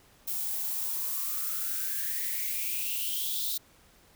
violet noise with high-pass filter sweep, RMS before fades -32 dBFS, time 0.27-3.58 s, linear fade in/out 10 ms, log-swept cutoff 660 to 3900 Hz, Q 8.5, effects pink hiss -60 dBFS RMS until 4.15 s

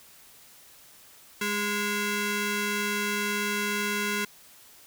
15% pulse ring-modulated tone, 618 Hz, D#5, 12 cents flat, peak -17 dBFS, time 1.41-4.25 s, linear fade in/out 5 ms, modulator 825 Hz, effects white hiss -53 dBFS RMS until 4.86 s

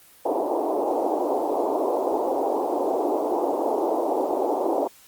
pink band-pass noise, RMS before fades -24 dBFS, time 0.25-4.88 s, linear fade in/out 10 ms, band 300 to 910 Hz, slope 48 dB/octave, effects white hiss -52 dBFS RMS until 5.07 s + Opus 24 kbps

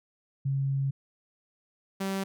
sine / sawtooth tone pair in turn, 136.8 / 193.74 Hz, C#3 / G3, -23 / -20 cents, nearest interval tritone, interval 603 cents, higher second, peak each -25 dBFS, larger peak neither, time 0.45-0.91 / 2-2.24 s, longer first, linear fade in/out 10 ms, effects none

